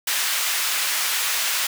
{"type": "high-pass noise", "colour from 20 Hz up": "pink", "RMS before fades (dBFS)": -23, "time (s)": [0.07, 1.67], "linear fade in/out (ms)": 5, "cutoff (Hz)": 1600, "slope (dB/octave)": 12, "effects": []}